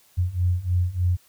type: beating tone pair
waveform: sine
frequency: 87.6 / 90.9 Hz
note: F2 / F#2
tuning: +6 / -30 cents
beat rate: 3.3 Hz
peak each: -24 / -22 dBFS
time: 0.17-1.17 s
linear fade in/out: 20 ms
effects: white hiss -58 dBFS RMS until 1.28 s